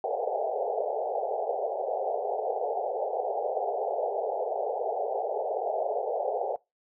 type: band-pass noise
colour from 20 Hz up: white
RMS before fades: -30 dBFS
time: 0.04-6.56 s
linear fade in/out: 2 ms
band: 410 to 810 Hz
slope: 96 dB/octave
effects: noise-tail reverb RT60 0.2 s tail -21 dB re dry